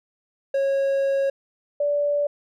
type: tone pair in turn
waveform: triangle / sine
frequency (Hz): 548 / 580.6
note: C#5 / D5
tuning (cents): -20 / -20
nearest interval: minor second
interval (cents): 100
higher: second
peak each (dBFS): -17 / -19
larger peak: first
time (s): 0.54-1.3 / 1.8-2.27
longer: first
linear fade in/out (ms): 5
effects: none